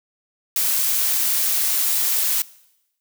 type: noise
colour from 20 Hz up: blue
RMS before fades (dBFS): -20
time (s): 0.56-2.42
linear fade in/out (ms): 2
effects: noise-tail reverb RT60 0.9 s tail -21 dB re dry